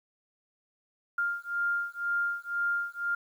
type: beating tone pair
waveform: sine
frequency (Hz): 1400 / 1402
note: F6 / F6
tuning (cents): +4 / +6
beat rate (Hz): 2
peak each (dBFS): -31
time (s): 1.18-3.15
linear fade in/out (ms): 5
effects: 10-bit